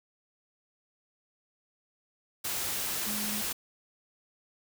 sine tone in noise, 210.4 Hz, G#3, 23 cents sharp, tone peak -37 dBFS, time 3.06-3.42 s, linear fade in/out 10 ms, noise white, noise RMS -33 dBFS, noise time 2.44-3.53 s, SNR -7 dB, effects none

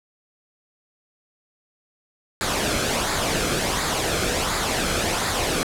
pink noise with flanger, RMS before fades -23 dBFS, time 2.41-5.63 s, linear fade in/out 0 ms, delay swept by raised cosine 0.34 to 1.09 ms, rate 1.4 Hz, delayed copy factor -0.5, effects low-pass 10000 Hz 12 dB/octave

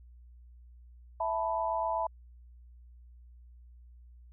sine chord, E suspended fourth, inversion none, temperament equal, 659.3 / 880 / 987.8 Hz, E5 / A5 / B5, 0 / 0 / 0 cents, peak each -33 dBFS, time 1.2-2.07 s, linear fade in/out 5 ms, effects added 60 Hz sine -51 dBFS peak until 4.32 s

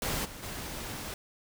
pink noise with level steps, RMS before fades -32 / -45 / -39 dBFS, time 0.02-1.14 s, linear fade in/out 2 ms, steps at 0.24 / 0.42 s, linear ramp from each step 20 ms, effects none

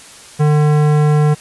sine tone with tanh clipping, 150 Hz, D3, 37 cents sharp, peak -11 dBFS, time 0.39-1.35 s, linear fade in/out 20 ms, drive 18 dB, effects white hiss -38 dBFS RMS until 1.4 s + resampled to 24000 Hz

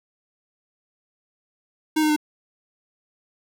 square tone with pitch steps, 311.1 / 306.5 / 301.9 Hz, D#4 / D#4 / D4, 0 / -26 / +48 cents, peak -18 dBFS, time 1.96-2.164 s, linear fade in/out 10 ms, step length 68 ms, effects none

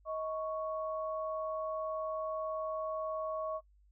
sine tone pair together, 631.7 / 1110 Hz, D#5 / C#6, +26 / +2 cents, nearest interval minor seventh, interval 976 cents, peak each -36 / -39 dBFS, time 0.05-3.61 s, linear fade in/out 50 ms, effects noise-tail reverb RT60 0.1 s tail -22 dB re dry + added 50 Hz sine -62 dBFS peak until 3.91 s

